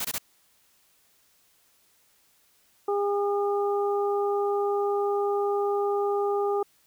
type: noise bursts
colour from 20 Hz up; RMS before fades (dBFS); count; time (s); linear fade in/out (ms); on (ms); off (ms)
white; -30; 3; 0-0.183; 5; 47; 21
type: harmonic tone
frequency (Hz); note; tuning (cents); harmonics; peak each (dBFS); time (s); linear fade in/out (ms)
405.3; G#4; -42; 1 / 2 / 3; -24 / -30 / -34; 2.88-6.63; 5
effects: white hiss -64 dBFS RMS until 6.86 s